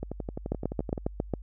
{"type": "two click trains", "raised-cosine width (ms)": 2, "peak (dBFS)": [-20, -14], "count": [12, 7], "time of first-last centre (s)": [[0.03, 0.978], [0.52, 1.337]], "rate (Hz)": [11.6, 7.34], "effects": ["added 50 Hz sine -40 dBFS peak until 1.42 s"]}